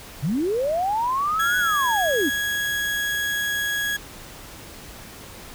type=linear two-way sweep; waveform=sine; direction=up then down; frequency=119.6 to 1500 to 240.6 Hz; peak=-20 dBFS; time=0.22-2.3 s; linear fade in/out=20 ms; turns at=1.58 s
type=tone; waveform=35% pulse; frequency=1661.2 Hz; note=G#6; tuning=in tune; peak=-21 dBFS; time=1.39-3.97 s; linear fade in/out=10 ms
effects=pink hiss -41 dBFS RMS until 5.54 s